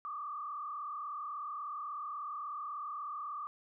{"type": "tone with frequency modulation", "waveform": "sine", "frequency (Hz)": 1181, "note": "D6", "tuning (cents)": 9, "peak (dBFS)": -38, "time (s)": [0.05, 3.47], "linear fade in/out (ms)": 0, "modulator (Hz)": 36.4, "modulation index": 1.5, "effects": []}